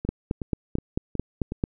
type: two click trains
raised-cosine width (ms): 3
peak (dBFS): -17 / -11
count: 5 / 8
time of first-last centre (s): 0.05-1.521 / 0.09-1.639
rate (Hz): 2.72 / 4.52
effects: none